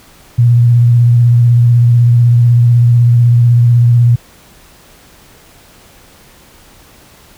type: tone with vibrato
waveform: sine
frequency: 119.6 Hz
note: A#2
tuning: 45 cents sharp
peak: -4 dBFS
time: 0.38-4.16 s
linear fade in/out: 10 ms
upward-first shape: sine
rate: 16 Hz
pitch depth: 26 cents each way
effects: pink hiss -42 dBFS RMS until 7.37 s